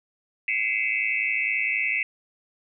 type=tone cluster; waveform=sine; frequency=2047 / 2151 / 2287 / 2544 / 2655 Hz; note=C7 / C7 / D7 / D#7 / E7; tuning=-38 / +47 / -47 / +38 / +12 cents; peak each=-29 dBFS; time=0.48-2.03 s; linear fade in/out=2 ms; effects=none